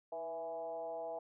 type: tone with frequency modulation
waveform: sine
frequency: 659.3 Hz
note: E5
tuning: in tune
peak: -39 dBFS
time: 0.12-1.19 s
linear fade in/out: 5 ms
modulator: 170 Hz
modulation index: 0.97
effects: none